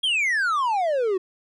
triangle exponential sweep, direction down, 3332 to 360 Hz, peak -18 dBFS, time 0.03-1.18 s, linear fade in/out 10 ms, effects resampled to 24000 Hz

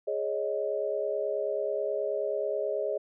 sine chord, Ab suspended fourth, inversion none, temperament just, 415.3 / 553.7 / 623 Hz, Ab4 / Db5 / Eb5, 0 / -2 / +2 cents, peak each -32 dBFS, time 0.07-2.98 s, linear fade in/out 10 ms, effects none

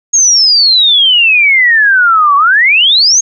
sine exponential two-way sweep, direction down then up, 6640 to 1108.7 to 6640 Hz, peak -4 dBFS, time 0.13-3.21 s, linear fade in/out 10 ms, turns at 2.36 s, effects none

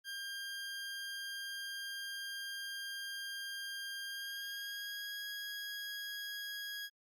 20% pulse tone with pitch glide, 1602 to 1650.8 Hz, G6 to G#6, +37 to -11 cents, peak -36 dBFS, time 0.04-6.9 s, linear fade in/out 50 ms, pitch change +52 cents, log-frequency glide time 4.05-5.18 s, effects Opus 48 kbps

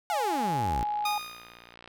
sawtooth exponential sweep, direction down, 747 to 53.1 Hz, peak -26 dBFS, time 0.1-0.83 s, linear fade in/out 0 ms
sine tone, 835 Hz, G#5, 9 cents sharp, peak -27 dBFS, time 0.1-1.18 s, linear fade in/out 2 ms
click train, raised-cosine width 0.3 ms, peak -31 dBFS, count 63, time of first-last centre 0.82-1.876 s, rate 58.7 Hz
15% pulse tone with exponential decay, 1232 Hz, D#6, 17 cents flat, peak -21 dBFS, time 1.05-1.74 s, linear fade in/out 5 ms, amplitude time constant 150 ms
effects none

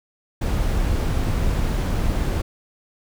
brown noise, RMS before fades -21 dBFS, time 0.41-2.42 s, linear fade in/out 10 ms, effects none

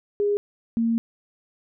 sine tone pair in turn, 409.8 / 229.6 Hz, G#4 / A#3, -23 / -26 cents, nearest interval minor seventh, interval 1003 cents, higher first, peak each -19 dBFS, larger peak neither, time 0.2-0.37 / 0.77-0.98 s, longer second, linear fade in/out 0 ms, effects none

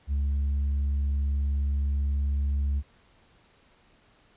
sine tone with tanh clipping, 70.3 Hz, C#2, 25 cents sharp, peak -24 dBFS, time 0.07-2.83 s, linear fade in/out 50 ms, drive 2 dB, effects pink hiss -61 dBFS RMS until 4.36 s + resampled to 8000 Hz

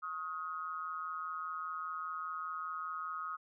sine tone with amplitude modulation, 1260 Hz, D#6, 21 cents sharp, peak -34 dBFS, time 0.02-3.37 s, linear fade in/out 20 ms, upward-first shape sine, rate 165 Hz, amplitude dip 80%, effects none

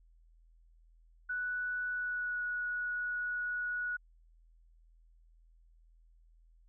sine tone with pitch glide, 1480 to 1463 Hz, F#6 to F#6, 0 to -20 cents, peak -33 dBFS, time 1.29-3.97 s, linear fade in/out 10 ms, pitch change -20 cents, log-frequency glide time 1.89-2.44 s, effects added 41 Hz sine -60 dBFS peak until 6.68 s

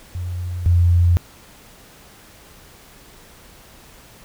sine tone pair in turn, 89 / 86.87 Hz, F2 / F2, +33 / -9 cents, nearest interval unison, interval 42 cents, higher first, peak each -23 / -11 dBFS, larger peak second, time 0.15-0.66 / 0.66-1.17 s, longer neither, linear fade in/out 0 ms, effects pink hiss -46 dBFS RMS until 4.24 s

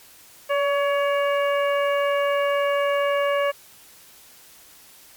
harmonic tone with a mistuned harmonic, 563 Hz, C#5, 27 cents sharp, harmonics 1 / 2 / 3 / 4 / 5, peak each -20 / -26 / -30 / -32 / -34 dBFS, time 0.49-3.52 s, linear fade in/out 20 ms, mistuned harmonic 1, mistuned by +20 cents, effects white hiss -49 dBFS RMS until 5.16 s + MP3 96 kbps

